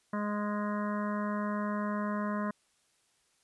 harmonic tone, 207.7 Hz, G#3, in tune, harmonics 1 / 2 / 3 / 5 / 6 / 7 / 8 / 9, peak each -32 / -45 / -39 / -38 / -44 / -46 / -47 / -48 dBFS, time 0.13-2.51 s, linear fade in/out 5 ms, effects white hiss -71 dBFS RMS until 3.43 s + resampled to 24000 Hz

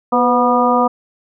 harmonic tone with a mistuned harmonic, 243.4 Hz, B3, 25 cents flat, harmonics 1 / 2 / 3 / 4 / 5, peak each -17 / -17 / -17 / -17 / -17 dBFS, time 0.12-0.88 s, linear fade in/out 10 ms, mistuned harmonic 2, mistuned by +48 cents, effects none

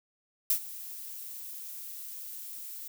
violet noise with ADSR envelope, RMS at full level -24 dBFS, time 0.5-2.88 s, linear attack 3 ms, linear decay 85 ms, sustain -18 dB, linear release 4 ms, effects none

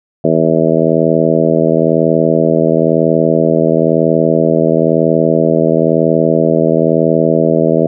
harmonic tone, 81 Hz, E2, 30 cents flat, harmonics 2 / 3 / 4 / 5 / 6 / 7 / 8, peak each -16 / -16 / -16 / -16 / -16 / -16 / -16 dBFS, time 0.24-7.87 s, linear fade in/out 5 ms, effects none

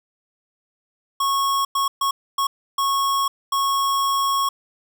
square tone bursts at uneven times, 1100 Hz, C#6, 14 cents flat, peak -19 dBFS, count 6, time 1.2-1.65 / 1.75-1.88 / 2.01-2.11 / 2.38-2.47 / 2.78-3.28 / 3.52-4.49 s, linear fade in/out 5 ms, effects none

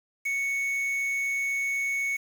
triangle tone with quantisation, 2218 Hz, C#7, in tune, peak -24 dBFS, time 0.25-2.17 s, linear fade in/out 10 ms, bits 7, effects none

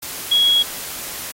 sine tone in noise, 3322 Hz, G#7, in tune, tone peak -12 dBFS, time 0.31-0.63 s, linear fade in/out 10 ms, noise white, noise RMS -30 dBFS, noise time 0.02-1.32 s, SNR +15 dB, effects AAC 48 kbps

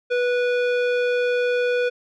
square tone with low-pass filter, 490.6 Hz, B4, 12 cents flat, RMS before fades -21 dBFS, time 0.1-1.9 s, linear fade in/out 20 ms, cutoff 2700 Hz, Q 1.1, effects none

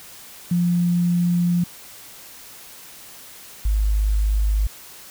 sine tone pair in turn, 174.61 / 51.91 Hz, F3 / G#1, 0 / 0 cents, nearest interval octave + major sixth, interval 2100 cents, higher first, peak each -16 dBFS, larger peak neither, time 0.51-1.64 / 3.65-4.67 s, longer first, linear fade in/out 5 ms, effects white hiss -42 dBFS RMS until 5.1 s

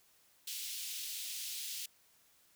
pink high-pass noise, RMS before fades -42 dBFS, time 0.47-1.86 s, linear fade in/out 5 ms, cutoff 3000 Hz, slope 24 dB/octave, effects white hiss -68 dBFS RMS until 2.55 s

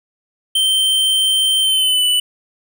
square tone with pitch glide, 3117 to 2978 Hz, G7 to F#7, -11 to +11 cents, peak -13 dBFS, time 0.55-2.2 s, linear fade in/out 5 ms, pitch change -78 cents, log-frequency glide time 1.62-2.05 s, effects none

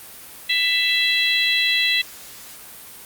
harmonic tone, 664 Hz, E5, 12 cents sharp, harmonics 3 / 4 / 5 / 6, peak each -22 / -22 / -22 / -22 dBFS, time 0.49-2.02 s, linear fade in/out 10 ms, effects white hiss -40 dBFS RMS until 3.05 s + Opus 32 kbps

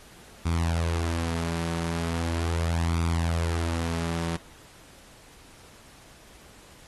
sawtooth tone with flanger, 83.6 Hz, E2, 25 cents sharp, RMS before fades -27 dBFS, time 0.45-4.37 s, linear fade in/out 10 ms, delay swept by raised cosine 0.84 to 5.34 ms, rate 0.39 Hz, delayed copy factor +0.55, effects pink hiss -51 dBFS RMS until 6.87 s + AAC 32 kbps

